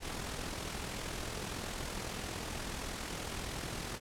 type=noise with amplitude modulation; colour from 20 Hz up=pink; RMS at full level=-38 dBFS; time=0-4 s; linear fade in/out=50 ms; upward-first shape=sine; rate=41.6 Hz; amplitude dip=45%; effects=low-pass 10000 Hz 12 dB/octave